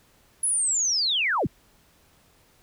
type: linear sweep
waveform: sine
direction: down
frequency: 10570 to 56.7 Hz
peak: -21 dBFS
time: 0.43-1.47 s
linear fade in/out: 5 ms
effects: pink hiss -60 dBFS RMS until 2.62 s